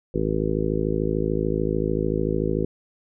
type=harmonic tone; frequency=53.5 Hz; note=A1; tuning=48 cents flat; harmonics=1 / 2 / 3 / 4 / 5 / 6 / 7 / 8 / 9; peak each=-30 / -33 / -28 / -32 / -30 / -31 / -27 / -30 / -30 dBFS; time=0.14-2.65 s; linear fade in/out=5 ms; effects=none